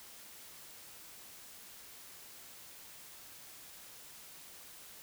silence, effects white hiss -53 dBFS RMS until 5.02 s

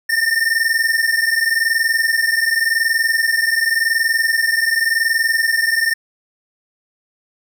square tone pair together, 1800 / 1820.9 Hz, A6 / A#6, +39 / -41 cents, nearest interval unison, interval 20 cents, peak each -18 dBFS, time 0.09-5.94 s, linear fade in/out 10 ms, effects none

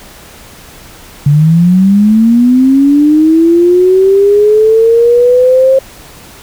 sine linear sweep, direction up, 141 to 536 Hz, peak -3 dBFS, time 1.26-5.79 s, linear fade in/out 5 ms, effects pink hiss -34 dBFS RMS until 6.42 s

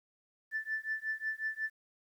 sine tone with tremolo, 1760 Hz, A6, in tune, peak -29 dBFS, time 0.51-1.7 s, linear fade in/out 50 ms, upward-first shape triangle, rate 5.5 Hz, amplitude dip 100%, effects tanh soft clip ceiling -26 dBFS + 11-bit

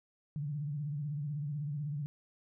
sine tone with vibrato, 146.5 Hz, D3, 4 cents flat, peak -34 dBFS, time 0.36-2.06 s, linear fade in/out 0 ms, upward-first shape sine, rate 16 Hz, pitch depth 100 cents each way, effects none

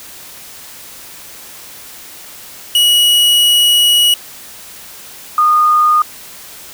45% pulse / sine tone pair in turn, 2915 / 1225.6 Hz, F#7 / D#6, -26 / -27 cents, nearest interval octave + minor third, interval 1501 cents, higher first, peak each -7 dBFS, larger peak neither, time 2.75-4.14 / 5.38-6.02 s, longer first, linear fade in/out 2 ms, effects white hiss -34 dBFS RMS until 6.73 s

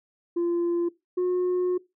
sine tone pair in turn, 344.3 / 361.6 Hz, F4 / F#4, -25 / -40 cents, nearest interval minor second, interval 85 cents, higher second, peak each -20 / -19 dBFS, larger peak second, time 0.36-0.89 / 1.17-1.78 s, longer second, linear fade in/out 10 ms, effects noise-tail reverb RT60 0.2 s tail -20 dB re dry + tanh soft clip ceiling -21 dBFS

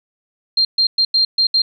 sine tone bursts at uneven times, 4186 Hz, C8, in tune, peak -11 dBFS, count 6, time 0.57-0.65 / 0.78-0.87 / 0.98-1.05 / 1.14-1.25 / 1.38-1.47 / 1.54-1.62 s, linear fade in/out 5 ms, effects none

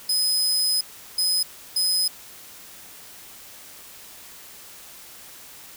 sawtooth tone bursts at uneven times, 5040 Hz, D#8, 21 cents sharp, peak -17 dBFS, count 3, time 0.09-0.81 / 1.18-1.43 / 1.76-2.08 s, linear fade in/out 5 ms, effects white hiss -44 dBFS RMS until 5.76 s

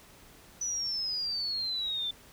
sine exponential sweep, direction down, 5990 to 3520 Hz, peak -30 dBFS, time 0.61-2.11 s, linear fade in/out 5 ms, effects pink hiss -55 dBFS RMS until 2.32 s

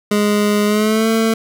25% pulse tone with pitch glide, 207.7 to 223.9 Hz, G#3 to A3, 0 to +30 cents, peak -9 dBFS, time 0.11-1.34 s, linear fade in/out 5 ms, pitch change +130 cents, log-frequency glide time 0.66-1.08 s, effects none

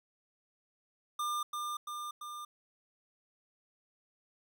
square tone with echo, 1200 Hz, D6, 37 cents sharp, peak -33 dBFS, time 1.19-1.43 s, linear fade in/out 5 ms, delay 340 ms, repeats 3, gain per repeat -3 dB, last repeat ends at 2.45 s, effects none

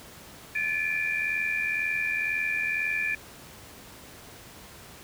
sine tone cluster, 1737 / 2344 / 2426 Hz, A6 / D7 / D#7, -23 / -4 / -44 cents, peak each -30 dBFS, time 0.55-3.15 s, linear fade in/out 5 ms, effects pink hiss -47 dBFS RMS until 5.03 s + high-pass 60 Hz 12 dB/octave

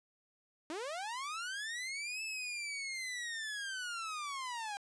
sawtooth linear two-way sweep, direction up then down, 293.7 to 2637 to 793 Hz, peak -35 dBFS, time 0.7-4.77 s, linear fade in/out 0 ms, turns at 2.23 s, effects resampled to 22050 Hz

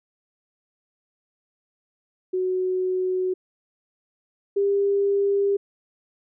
sine tone pair in turn, 370 / 399.7 Hz, F#4 / G4, 0 / +34 cents, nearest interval minor second, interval 134 cents, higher second, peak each -21 / -18 dBFS, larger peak second, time 2.33-3.34 / 4.56-5.57 s, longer neither, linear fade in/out 10 ms, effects none

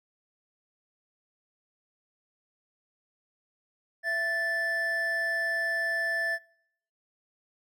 triangle tone pair together, 666.5 / 1757 Hz, E5 / A6, +19 / -3 cents, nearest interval octave + perfect fourth, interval 1678 cents, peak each -33 / -25 dBFS, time 4.03-6.39 s, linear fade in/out 50 ms, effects noise-tail reverb RT60 0.7 s tail -24 dB re dry

